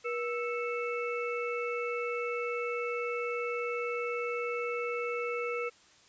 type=harmonic tone with a mistuned harmonic; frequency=440 Hz; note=A4; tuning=in tune; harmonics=1 / 3 / 5 / 6; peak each=-33 / -38 / -40 / -41 dBFS; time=0.04-5.7 s; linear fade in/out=20 ms; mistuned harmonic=1; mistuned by=+150 cents; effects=white hiss -60 dBFS RMS until 6.08 s + resampled to 16000 Hz